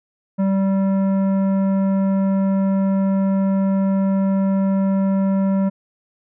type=tone with tanh clipping; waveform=triangle; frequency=193.9 Hz; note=G3; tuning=19 cents flat; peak=-17 dBFS; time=0.38-5.7 s; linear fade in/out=20 ms; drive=16 dB; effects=none